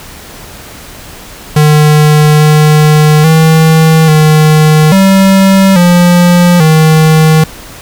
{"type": "tone with pitch steps", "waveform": "square", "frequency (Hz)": [151.3, 152.3, 159.8, 154.4, 193.2, 175.8, 157.4], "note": ["D#3", "D#3", "D#3", "D#3", "G3", "F3", "D#3"], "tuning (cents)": [-48, -37, 47, -13, -25, 12, 20], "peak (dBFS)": -3, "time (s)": [1.56, 7.44], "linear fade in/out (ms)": 5, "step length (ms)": 840, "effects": ["pink hiss -29 dBFS RMS until 7.81 s"]}